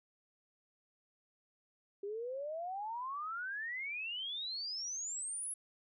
sine exponential sweep, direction up, 392.3 to 10900 Hz, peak -38 dBFS, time 2.03-5.54 s, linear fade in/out 5 ms, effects none

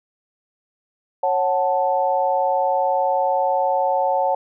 sine chord, F# minor, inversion second, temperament equal with one note detuned, 549.3 / 740 / 880 Hz, C#5 / F#5 / A5, -16 / 0 / 0 cents, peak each -21 dBFS, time 1.23-4.35 s, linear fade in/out 5 ms, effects none

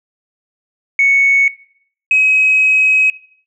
sine tone pair in turn, 2217 / 2543 Hz, C#7 / D#7, 0 / +37 cents, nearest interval major second, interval 237 cents, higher second, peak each -7 dBFS, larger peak neither, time 0.99-1.48 / 2.11-3.1 s, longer second, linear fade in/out 2 ms, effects noise-tail reverb RT60 0.6 s tail -20 dB re dry + tanh soft clip ceiling -3 dBFS

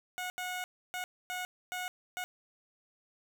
15% pulse tone bursts at uneven times, 729 Hz, F#5, 26 cents flat, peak -29 dBFS, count 6, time 0.18-0.3 / 0.38-0.64 / 0.94-1.04 / 1.3-1.45 / 1.72-1.88 / 2.17-2.24 s, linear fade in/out 0 ms, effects none

